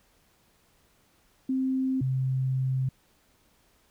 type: tone pair in turn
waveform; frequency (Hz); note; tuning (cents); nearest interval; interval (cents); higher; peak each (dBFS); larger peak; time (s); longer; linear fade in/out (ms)
sine; 262.2 / 131.1; C4 / C3; +4 / +4; octave; 1200; first; -24 / -24; neither; 1.49-2.01 / 2.01-2.89; second; 5
effects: pink hiss -65 dBFS RMS until 3.9 s